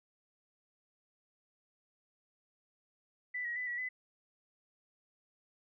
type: tone with pitch steps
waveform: sine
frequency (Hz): 1986 / 1901 / 1997 / 1931 / 2010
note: B6 / A#6 / B6 / B6 / B6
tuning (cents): +9 / +33 / +19 / -39 / +30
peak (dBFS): -35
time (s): 3.34-3.89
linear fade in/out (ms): 10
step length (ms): 110
effects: none